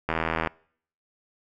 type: click train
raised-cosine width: 0.5 ms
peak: -10 dBFS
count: 32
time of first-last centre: 0.09-0.473 s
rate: 80.9 Hz
effects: noise-tail reverb RT60 0.6 s tail -25 dB re dry